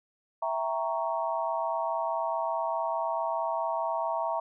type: chord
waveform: sine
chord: E diminished seventh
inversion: none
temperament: equal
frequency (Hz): 659.3 / 784 / 932.3 / 1108.7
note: E5 / G5 / Bb5 / Db6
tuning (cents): 0 / 0 / 0 / 0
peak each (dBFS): -31 / -37 / -31 / -36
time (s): 0.42-4.4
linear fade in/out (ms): 5
effects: none